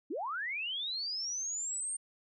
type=linear sweep; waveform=sine; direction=up; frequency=246.9 to 8820 Hz; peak=-34 dBFS; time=0.1-1.97 s; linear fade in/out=10 ms; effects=none